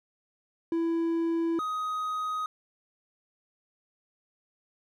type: tone pair in turn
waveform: triangle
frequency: 332.2 / 1254.2 Hz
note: E4 / D#6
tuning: +13 / +13 cents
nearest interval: octave + major seventh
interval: 2300 cents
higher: second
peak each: -23 / -27 dBFS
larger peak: first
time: 0.72-1.59 / 1.59-2.46 s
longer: neither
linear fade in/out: 2 ms
effects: none